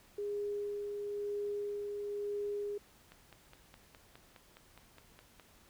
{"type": "tone with tremolo", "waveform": "sine", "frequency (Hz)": 410, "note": "G#4", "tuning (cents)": -22, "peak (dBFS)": -34, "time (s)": [0.18, 2.78], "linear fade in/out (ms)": 5, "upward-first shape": "sine", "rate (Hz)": 1, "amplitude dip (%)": 30}
{"type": "click train", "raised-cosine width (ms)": 0.3, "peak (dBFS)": -37, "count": 12, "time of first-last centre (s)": [3.12, 5.397], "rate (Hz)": 4.83}
{"effects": ["pink hiss -63 dBFS RMS until 5.69 s"]}